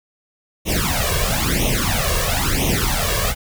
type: noise with flanger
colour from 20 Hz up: pink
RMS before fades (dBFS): -19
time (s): 0.65-3.35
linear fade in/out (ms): 50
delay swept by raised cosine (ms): 0.32 to 1.82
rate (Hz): 1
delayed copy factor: +0.95
effects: none